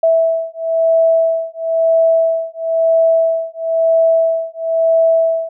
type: beating tone pair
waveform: sine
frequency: 655 / 656 Hz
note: E5 / E5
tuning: -11 / -9 cents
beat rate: 1 Hz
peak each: -14 dBFS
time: 0.03-5.49 s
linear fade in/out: 5 ms
effects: none